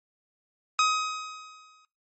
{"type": "tone with exponential decay", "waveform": "sawtooth", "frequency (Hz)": 1262, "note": "D#6", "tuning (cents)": 24, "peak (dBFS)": -15, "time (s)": [0.79, 1.85], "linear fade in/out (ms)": 1, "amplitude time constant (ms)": 230, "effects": ["noise-tail reverb RT60 0.3 s tail -20 dB re dry", "MP3 32 kbps"]}